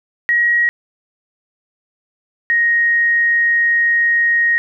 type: tone pair in turn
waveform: sine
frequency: 1899 / 1872.9 Hz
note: A#6 / A#6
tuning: +32 / +8 cents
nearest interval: unison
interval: 24 cents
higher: first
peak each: -11 dBFS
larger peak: neither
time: 0.29-0.69 / 2.5-4.58 s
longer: second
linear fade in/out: 0 ms
effects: none